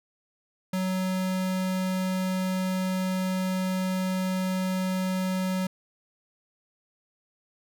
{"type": "tone", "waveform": "square", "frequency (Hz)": 186.4, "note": "F#3", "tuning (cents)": 13, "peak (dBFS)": -26, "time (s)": [0.73, 5.67], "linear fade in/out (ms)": 5, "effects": []}